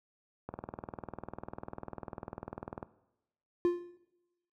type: click train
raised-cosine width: 1 ms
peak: -25 dBFS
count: 48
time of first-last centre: 0.49-2.828 s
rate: 20.1 Hz
type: tone with exponential decay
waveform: triangle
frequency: 350 Hz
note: F4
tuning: 4 cents sharp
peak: -20 dBFS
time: 3.65-3.97 s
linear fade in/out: 0 ms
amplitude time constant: 68 ms
effects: noise-tail reverb RT60 0.9 s tail -17 dB re dry + high-pass 60 Hz 12 dB/octave